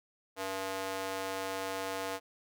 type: tone with high-pass filter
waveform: square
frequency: 96 Hz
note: G2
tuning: 36 cents flat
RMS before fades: -37 dBFS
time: 0.36-2.2 s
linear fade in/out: 50 ms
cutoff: 550 Hz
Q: 1.2
effects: none